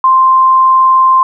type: tone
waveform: sine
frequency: 1046.5 Hz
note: C6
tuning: in tune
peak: -4 dBFS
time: 0.04-1.23 s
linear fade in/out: 2 ms
effects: none

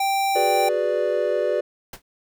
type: tone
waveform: square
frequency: 784 Hz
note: G5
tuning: in tune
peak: -20 dBFS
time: 0-0.69 s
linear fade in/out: 5 ms
type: chord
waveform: triangle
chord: G# half-diminished seventh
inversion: third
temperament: equal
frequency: 370 / 415.3 / 493.9 / 587.3 Hz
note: F#4 / G#4 / B4 / D5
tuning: 0 / 0 / 0 / 0 cents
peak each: -25 / -25 / -23 / -21 dBFS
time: 0.35-1.61 s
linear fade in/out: 10 ms
type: noise with exponential decay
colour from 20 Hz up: pink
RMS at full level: -30 dBFS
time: 1.93-2.02 s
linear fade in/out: 5 ms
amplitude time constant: 19 ms
effects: none

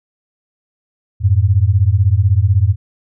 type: beating tone pair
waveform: sine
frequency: 89.7 / 105.7 Hz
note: F2 / G#2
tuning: +47 / +31 cents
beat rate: 16 Hz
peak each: -12 dBFS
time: 1.2-2.76 s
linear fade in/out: 50 ms
effects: none

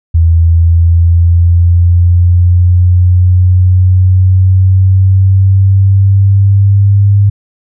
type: linear sweep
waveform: sine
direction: up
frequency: 82.41 to 101 Hz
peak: -3 dBFS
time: 0.14-7.3 s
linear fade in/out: 10 ms
effects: none

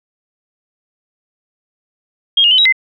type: tone with pitch steps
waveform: sine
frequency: 3245 / 2848 / 3042 / 3843 / 2063 Hz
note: G#7 / F7 / F#7 / B7 / C7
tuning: -41 / +33 / +47 / -48 / -25 cents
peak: -7 dBFS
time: 2.37-2.725 s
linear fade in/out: 5 ms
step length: 71 ms
effects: none

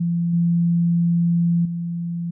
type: tone with level steps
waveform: sine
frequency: 170.7 Hz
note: F3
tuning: 39 cents flat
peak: -18 / -15 / -23 dBFS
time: 0-2.31 s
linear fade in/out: 10 ms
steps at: 0.33 / 1.65 s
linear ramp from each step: 5 ms
effects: none

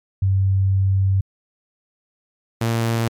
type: tone pair in turn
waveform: sine / sawtooth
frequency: 96.4 / 114.97 Hz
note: G2 / A#2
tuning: -28 / -23 cents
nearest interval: minor third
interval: 305 cents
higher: second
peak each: -14 dBFS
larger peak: neither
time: 0.22-1.21 / 2.61-3.08 s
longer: first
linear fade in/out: 5 ms
effects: MP3 96 kbps

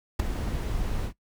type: noise with ADSR envelope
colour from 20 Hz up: brown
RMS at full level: -17 dBFS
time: 0.19-1.13 s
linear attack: 9 ms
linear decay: 6 ms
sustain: -12 dB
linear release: 81 ms
effects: noise-tail reverb RT60 0.1 s tail -20 dB re dry

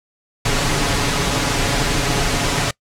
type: noise with comb filter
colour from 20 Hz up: pink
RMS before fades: -18 dBFS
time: 0.45-2.71 s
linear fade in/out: 5 ms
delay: 7.1 ms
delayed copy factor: +0.55
effects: noise-tail reverb RT60 0.1 s tail -23 dB re dry + low-pass 8000 Hz 12 dB/octave

